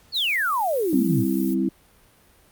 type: exponential sweep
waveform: sine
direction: down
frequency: 4539 to 103.5 Hz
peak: -20 dBFS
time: 0.12-1.25 s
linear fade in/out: 50 ms
type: noise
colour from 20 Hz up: violet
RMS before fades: -37 dBFS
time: 0.14-1.55 s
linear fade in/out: 20 ms
type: chord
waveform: sine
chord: C major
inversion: second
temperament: equal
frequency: 196 / 261.6 / 329.6 Hz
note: G3 / C4 / E4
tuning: 0 / 0 / 0 cents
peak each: -24 dBFS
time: 0.93-1.69 s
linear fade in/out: 2 ms
effects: pink hiss -56 dBFS RMS until 2.51 s + Opus 48 kbps